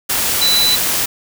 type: tone in noise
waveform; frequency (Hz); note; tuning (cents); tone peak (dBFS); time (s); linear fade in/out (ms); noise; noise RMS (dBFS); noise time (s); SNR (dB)
sine; 3979; B7; +12; -12; 0.41-0.76; 10; white; -17; 0.09-1.06; +2
effects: none